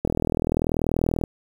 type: click train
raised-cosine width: 2 ms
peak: -9 dBFS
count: 49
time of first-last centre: 0.05-1.238 s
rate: 40.4 Hz
effects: 7-bit